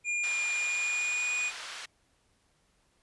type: tone with pitch glide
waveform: square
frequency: 2415 to 2463 Hz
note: D7 to D#7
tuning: +48 to -18 cents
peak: -29 dBFS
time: 0.04-1.52 s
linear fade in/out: 50 ms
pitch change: +34 cents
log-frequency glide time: 0.5-1.32 s
type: band-pass noise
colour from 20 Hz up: pink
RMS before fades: -42 dBFS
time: 0.23-1.86 s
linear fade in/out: 10 ms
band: 1300 to 6000 Hz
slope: 12 dB/octave
effects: pink hiss -70 dBFS RMS until 3.02 s + resampled to 24000 Hz